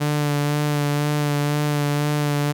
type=tone with vibrato; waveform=sawtooth; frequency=146.83 Hz; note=D3; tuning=in tune; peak=-15 dBFS; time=0-2.53 s; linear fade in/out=20 ms; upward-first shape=sine; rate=2 Hz; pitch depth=21 cents each way; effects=none